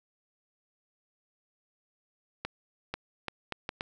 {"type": "accelerating click train", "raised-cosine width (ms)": 0.3, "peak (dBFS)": -17, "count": 6, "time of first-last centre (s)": [2.45, 3.809], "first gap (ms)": 490, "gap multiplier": 0.7, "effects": []}